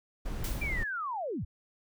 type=noise; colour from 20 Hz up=brown; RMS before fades=-34 dBFS; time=0.25-0.84 s; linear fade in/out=10 ms
type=noise with exponential decay; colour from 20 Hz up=white; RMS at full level=-38 dBFS; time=0.44-0.9 s; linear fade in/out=2 ms; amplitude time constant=100 ms
type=linear sweep; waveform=sine; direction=down; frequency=2400 to 49 Hz; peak=-32 dBFS; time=0.61-1.45 s; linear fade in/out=10 ms
effects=none